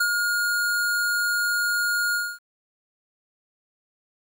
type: tone with ADSR envelope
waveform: square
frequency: 1427 Hz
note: F6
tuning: 37 cents sharp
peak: -19 dBFS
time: 0-2.39 s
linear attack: 7 ms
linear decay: 64 ms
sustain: -3 dB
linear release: 250 ms
effects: 10-bit